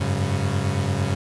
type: chord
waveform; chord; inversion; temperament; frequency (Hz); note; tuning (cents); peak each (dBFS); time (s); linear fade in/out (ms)
35% pulse; F# suspended second; none; equal with one note detuned; 92.5 / 101.34 / 138.59; F#2 / G#2 / C#3; 0 / -42 / 0; -24 / -23 / -24; 0-1.15; 10
effects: resampled to 24000 Hz + 9-bit

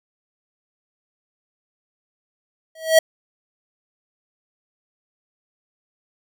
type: tone with exponential growth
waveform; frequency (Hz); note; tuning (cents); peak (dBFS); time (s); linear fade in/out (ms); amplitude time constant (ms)
square; 643; E5; -43; -7; 2.75-2.99; 5; 52
effects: none

